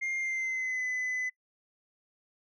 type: tone with pitch glide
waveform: sine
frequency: 2115 to 2011 Hz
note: C7 to B6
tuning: +18 to +31 cents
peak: -27 dBFS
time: 0.01-1.3 s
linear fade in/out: 20 ms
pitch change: -87 cents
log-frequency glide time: 0.18-0.85 s
effects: noise-tail reverb RT60 0.1 s tail -23 dB re dry + tanh soft clip ceiling -29 dBFS

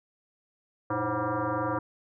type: tone with frequency modulation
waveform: sine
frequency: 329.6 Hz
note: E4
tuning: in tune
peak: -26 dBFS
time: 0.9-1.79 s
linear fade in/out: 5 ms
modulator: 212 Hz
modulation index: 4.8
effects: none

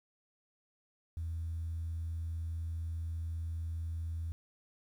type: tone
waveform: sine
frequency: 82.41 Hz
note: E2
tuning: in tune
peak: -34 dBFS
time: 1.17-4.32 s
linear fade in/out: 0 ms
effects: tanh soft clip ceiling -31 dBFS + 11-bit

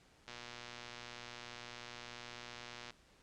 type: click train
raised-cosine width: 0.2 ms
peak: -30 dBFS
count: 316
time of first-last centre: 0.28-2.905 s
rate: 120 Hz
effects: pink hiss -66 dBFS RMS until 3.22 s + low-pass 7000 Hz 12 dB/octave

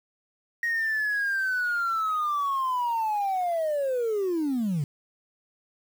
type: linear sweep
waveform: sine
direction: down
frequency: 1882 to 134.8 Hz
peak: -22 dBFS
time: 0.63-4.84 s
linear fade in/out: 2 ms
effects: tanh soft clip ceiling -22 dBFS + 8-bit

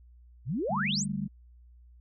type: exponential sweep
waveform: sine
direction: up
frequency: 102.7 to 9397 Hz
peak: -28 dBFS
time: 0.45-1.06 s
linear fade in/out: 50 ms
type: chord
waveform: sine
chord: D suspended fourth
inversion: none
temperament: equal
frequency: 146.83 / 196 / 220 Hz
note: D3 / G3 / A3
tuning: 0 / 0 / 0 cents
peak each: -36 / -32 / -37 dBFS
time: 0.69-1.28 s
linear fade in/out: 20 ms
effects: added 60 Hz sine -52 dBFS peak until 2 s

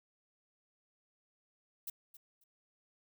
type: noise with echo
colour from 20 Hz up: violet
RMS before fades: -41 dBFS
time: 1.87-1.9 s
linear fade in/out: 5 ms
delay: 270 ms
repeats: 2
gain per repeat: -14 dB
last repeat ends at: 2.44 s
effects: none

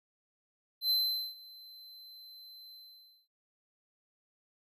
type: tone with ADSR envelope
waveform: square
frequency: 4071 Hz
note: C8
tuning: 48 cents flat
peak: -26 dBFS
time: 0.81-3.28 s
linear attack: 92 ms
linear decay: 440 ms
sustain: -24 dB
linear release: 550 ms
effects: noise-tail reverb RT60 0.2 s tail -25 dB re dry

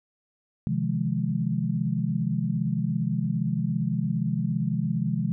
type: chord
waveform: sine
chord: F minor seventh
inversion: second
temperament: just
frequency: 130.96 / 157.15 / 174.61 / 209.5 Hz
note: C3 / Eb3 / F3 / Ab3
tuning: +2 / +18 / 0 / +15 cents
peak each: -29 dBFS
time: 0.67-5.32 s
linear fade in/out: 0 ms
effects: none

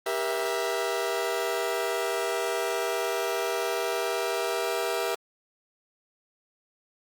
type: chord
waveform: sawtooth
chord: E diminished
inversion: first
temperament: just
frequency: 395.6 / 474.7 / 659.3 Hz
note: G4 / Bb4 / E5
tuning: +16 / +31 / 0 cents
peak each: -27 dBFS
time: 0.06-5.15 s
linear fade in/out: 5 ms
effects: Opus 24 kbps

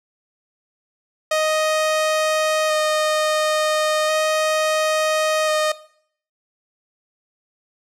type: tone with vibrato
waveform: sawtooth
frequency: 620 Hz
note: D#5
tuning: 6 cents flat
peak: -13 dBFS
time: 1.31-5.72 s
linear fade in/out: 5 ms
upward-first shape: square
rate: 0.36 Hz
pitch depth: 9 cents each way
effects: noise-tail reverb RT60 0.6 s tail -18 dB re dry + low-pass 10000 Hz 12 dB/octave

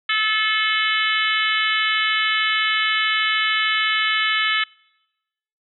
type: harmonic tone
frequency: 433.6 Hz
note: A4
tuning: 25 cents flat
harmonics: 3 / 4 / 5 / 6 / 7 / 8 / 9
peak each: -25 / -23 / -23 / -30 / -24 / -28 / -31 dBFS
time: 0.09-4.64 s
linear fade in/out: 5 ms
effects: noise-tail reverb RT60 1.0 s tail -26 dB re dry

